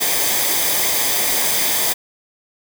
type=noise with comb filter; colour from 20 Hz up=white; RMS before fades=-18 dBFS; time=0-1.94 s; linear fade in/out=20 ms; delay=0.72 ms; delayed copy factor=-0.55; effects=none